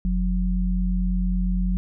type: tone pair together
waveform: sine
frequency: 45.54 / 182 Hz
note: F#1 / F#3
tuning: -27 / -28 cents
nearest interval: 2 octaves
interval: 2399 cents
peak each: -21 / -24 dBFS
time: 0.05-1.77 s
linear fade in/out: 0 ms
effects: none